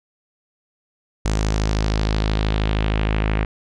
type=tone with low-pass filter sweep; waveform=sawtooth; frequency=53 Hz; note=G#1; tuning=36 cents sharp; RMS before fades=-20 dBFS; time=1.25-3.45 s; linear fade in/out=5 ms; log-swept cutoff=7100 to 2300 Hz; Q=2.1; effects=none